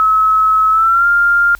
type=tone with pitch glide; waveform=sine; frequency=1290 to 1398.7 Hz; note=E6 to F6; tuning=-38 to +2 cents; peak=-8 dBFS; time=0-1.55 s; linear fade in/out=0 ms; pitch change=+140 cents; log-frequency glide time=0.7-1.07 s; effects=added 50 Hz sine -37 dBFS peak until 1.59 s + white hiss -46 dBFS RMS until 1.59 s